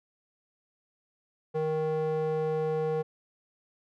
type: tone with band-pass filter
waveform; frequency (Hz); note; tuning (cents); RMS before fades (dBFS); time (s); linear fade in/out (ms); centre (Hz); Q
square; 156.5; D#3; +10; -29; 1.54-3.03; 20; 510; 2.4
effects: none